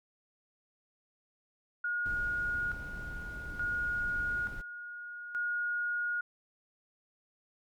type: tone with tremolo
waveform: sine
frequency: 1437 Hz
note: F6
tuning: 49 cents sharp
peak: -30 dBFS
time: 1.84-6.21 s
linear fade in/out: 5 ms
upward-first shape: square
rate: 0.57 Hz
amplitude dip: 70%
type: noise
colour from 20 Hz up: brown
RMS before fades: -43 dBFS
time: 2.05-4.62 s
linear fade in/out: 10 ms
effects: MP3 96 kbps